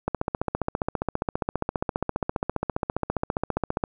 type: click train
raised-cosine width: 1 ms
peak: -10 dBFS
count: 57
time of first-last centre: 0.08-3.838 s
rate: 14.9 Hz
effects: none